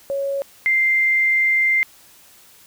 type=tone pair in turn; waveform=sine; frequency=554 / 2092 Hz; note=C#5 / C7; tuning=-1 / -1 cents; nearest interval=octave + major seventh; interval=2300 cents; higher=second; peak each=-20 / -14 dBFS; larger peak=second; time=0.1-0.42 / 0.66-1.83 s; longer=second; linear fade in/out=0 ms; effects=white hiss -49 dBFS RMS until 2.66 s